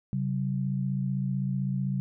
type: tone pair together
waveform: sine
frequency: 134.6 / 190.35 Hz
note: C3 / F#3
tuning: +49 / +49 cents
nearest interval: tritone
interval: 600 cents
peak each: -28 / -30 dBFS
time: 0.13-2 s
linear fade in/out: 0 ms
effects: none